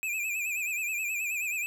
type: tone with vibrato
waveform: square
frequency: 2489 Hz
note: D#7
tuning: in tune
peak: -30 dBFS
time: 0.03-1.66 s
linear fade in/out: 0 ms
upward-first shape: sine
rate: 9.4 Hz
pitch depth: 95 cents each way
effects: none